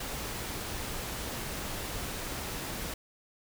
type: noise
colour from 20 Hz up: pink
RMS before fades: -37 dBFS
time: 0-2.94 s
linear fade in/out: 5 ms
effects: none